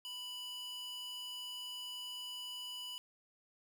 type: tone with high-pass filter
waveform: square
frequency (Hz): 987.8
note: B5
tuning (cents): 0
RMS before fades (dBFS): -45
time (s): 0.05-2.98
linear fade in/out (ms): 0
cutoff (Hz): 2700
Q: 2.6
effects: 12-bit